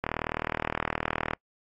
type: click train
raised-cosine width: 0.5 ms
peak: -12 dBFS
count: 52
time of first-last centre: 0.04-1.334 s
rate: 39.4 Hz
effects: noise-tail reverb RT60 0.1 s tail -26 dB re dry + AAC 48 kbps